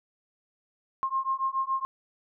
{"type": "beating tone pair", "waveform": "sine", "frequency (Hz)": [1063, 1070.1], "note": ["C6", "C6"], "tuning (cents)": [27, 39], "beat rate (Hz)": 7.1, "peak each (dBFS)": -29, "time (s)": [1.03, 1.85], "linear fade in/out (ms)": 0, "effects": []}